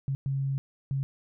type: tone bursts at uneven times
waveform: sine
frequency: 136.5 Hz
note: C#3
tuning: 26 cents flat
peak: -26 dBFS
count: 3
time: 0.08-0.15 / 0.26-0.58 / 0.91-1.03 s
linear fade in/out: 0 ms
effects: none